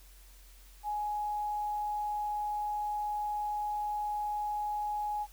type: tone with quantisation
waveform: sine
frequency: 836 Hz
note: G#5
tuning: 11 cents sharp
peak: -31 dBFS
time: 0.83-5.27 s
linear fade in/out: 50 ms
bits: 10
effects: added 45 Hz sine -53 dBFS peak until 5.32 s + white hiss -60 dBFS RMS until 5.32 s